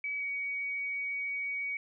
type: tone with pitch glide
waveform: sine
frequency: 2281 to 2253 Hz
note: C#7 to C#7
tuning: +49 to +28 cents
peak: -32 dBFS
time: 0.04-1.77 s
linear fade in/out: 2 ms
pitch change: -21 cents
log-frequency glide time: 0.17-0.24 s
effects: none